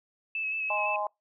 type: tone with vibrato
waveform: sine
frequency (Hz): 2600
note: E7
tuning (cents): -24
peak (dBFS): -29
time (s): 0.35-0.96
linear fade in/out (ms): 2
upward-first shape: square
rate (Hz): 5.9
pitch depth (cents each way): 22
type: chord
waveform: sine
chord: Ab major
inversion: second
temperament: just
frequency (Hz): 623 / 830.6 / 1038.3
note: Eb5 / Ab5 / C6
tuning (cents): +2 / 0 / -14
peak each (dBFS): -33 / -31 / -33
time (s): 0.7-1.07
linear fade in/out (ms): 2
effects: noise-tail reverb RT60 0.2 s tail -26 dB re dry